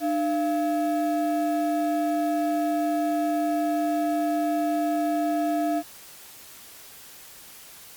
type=ring-modulated tone; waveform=triangle; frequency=493.9 Hz; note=B4; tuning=in tune; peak=-17 dBFS; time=0-5.83 s; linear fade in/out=50 ms; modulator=193 Hz; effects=white hiss -46 dBFS RMS until 7.96 s + Opus 48 kbps